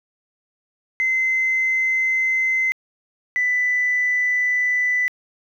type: tone pair in turn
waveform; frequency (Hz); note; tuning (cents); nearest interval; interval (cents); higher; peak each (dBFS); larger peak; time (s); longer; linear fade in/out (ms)
sine; 2060 / 1989.7; C7 / B6; -28 / +12; minor second; 60; first; -16; neither; 1-2.72 / 3.36-5.08; neither; 0
effects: tanh soft clip ceiling -12 dBFS + 9-bit